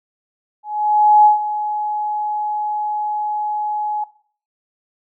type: tone with ADSR envelope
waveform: sine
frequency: 843 Hz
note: G#5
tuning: 26 cents sharp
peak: -6 dBFS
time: 0.63-4.04 s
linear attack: 620 ms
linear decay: 130 ms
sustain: -13 dB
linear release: 4 ms
effects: noise-tail reverb RT60 0.5 s tail -18 dB re dry